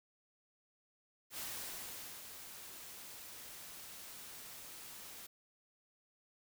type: noise with ADSR envelope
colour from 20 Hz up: white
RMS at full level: -43 dBFS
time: 1.3-5.27 s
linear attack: 81 ms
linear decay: 840 ms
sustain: -8 dB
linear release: 10 ms
effects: none